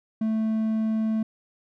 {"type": "tone", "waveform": "triangle", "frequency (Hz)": 220, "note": "A3", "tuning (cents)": 0, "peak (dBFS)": -20, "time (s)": [0.21, 1.23], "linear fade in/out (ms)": 5, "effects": []}